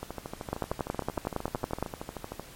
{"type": "two click trains", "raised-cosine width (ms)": 1, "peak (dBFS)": [-21, -14], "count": [32, 15], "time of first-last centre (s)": [[0.03, 2.396], [0.53, 1.826]], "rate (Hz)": [13.1, 10.8], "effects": ["pink hiss -49 dBFS RMS until 2.55 s", "MP3 64 kbps"]}